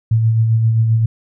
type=tone with tremolo; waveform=sine; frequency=112.6 Hz; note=A2; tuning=40 cents sharp; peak=-9 dBFS; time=0.11-1.06 s; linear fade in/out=5 ms; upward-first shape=sine; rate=7.6 Hz; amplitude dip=35%; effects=none